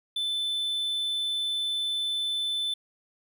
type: tone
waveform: triangle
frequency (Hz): 3520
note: A7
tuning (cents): 0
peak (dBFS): -25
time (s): 0.16-2.74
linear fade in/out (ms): 5
effects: none